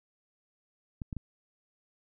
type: clicks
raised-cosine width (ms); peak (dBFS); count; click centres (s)
5; -24; 3; 1.018 / 1.128 / 1.167
effects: none